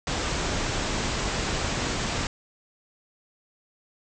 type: low-pass noise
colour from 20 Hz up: pink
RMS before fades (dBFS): -28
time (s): 0.07-2.27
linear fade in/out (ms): 2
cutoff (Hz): 7900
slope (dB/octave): 96
effects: none